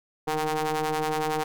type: ring-modulated tone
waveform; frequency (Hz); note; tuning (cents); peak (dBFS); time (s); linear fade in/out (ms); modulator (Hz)
sawtooth; 156.1; D#3; +6; -18; 0.27-1.44; 10; 619
effects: none